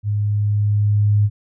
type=tone with level ramp; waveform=sine; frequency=103.83 Hz; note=G#2; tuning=in tune; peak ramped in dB=-17 to -11 dBFS; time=0.03-1.3 s; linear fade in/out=50 ms; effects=none